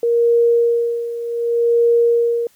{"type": "tone with tremolo", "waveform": "sine", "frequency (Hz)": 469.5, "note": "A#4", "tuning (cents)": 12, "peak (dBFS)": -10, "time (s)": [0.03, 2.47], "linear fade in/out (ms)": 2, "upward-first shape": "sine", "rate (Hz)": 0.66, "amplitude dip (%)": 75, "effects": ["white hiss -55 dBFS RMS until 2.55 s"]}